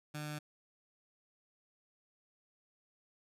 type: tone with notch filter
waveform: 15% pulse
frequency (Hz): 150.1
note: D3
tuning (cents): +38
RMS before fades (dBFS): -42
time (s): 0.14-0.39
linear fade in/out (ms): 10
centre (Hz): 420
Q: 0.87
effects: resampled to 32000 Hz